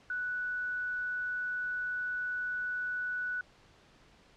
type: tone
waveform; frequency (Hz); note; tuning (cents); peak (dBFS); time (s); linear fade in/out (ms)
sine; 1480; F#6; 0; -32; 0.1-3.41; 2
effects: pink hiss -61 dBFS RMS until 4.36 s + low-pass 5000 Hz 12 dB/octave